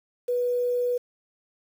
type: tone with quantisation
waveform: sine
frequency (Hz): 489.9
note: B4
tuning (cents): -14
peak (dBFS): -22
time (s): 0.28-0.98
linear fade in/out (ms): 10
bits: 8
effects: none